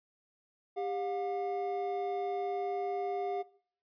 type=tone pair together; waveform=triangle; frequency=397.7 / 716 Hz; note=G4 / F5; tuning=+25 / +43 cents; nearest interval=minor seventh; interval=1018 cents; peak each=-33 / -34 dBFS; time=0.76-3.43 s; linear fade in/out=20 ms; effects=noise-tail reverb RT60 0.6 s tail -22 dB re dry + resampled to 11025 Hz